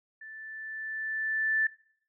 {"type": "tone with level ramp", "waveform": "sine", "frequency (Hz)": 1760, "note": "A6", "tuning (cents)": 0, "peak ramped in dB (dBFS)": [-43, -22], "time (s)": [0.21, 1.67], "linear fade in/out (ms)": 5, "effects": ["noise-tail reverb RT60 0.6 s tail -21 dB re dry"]}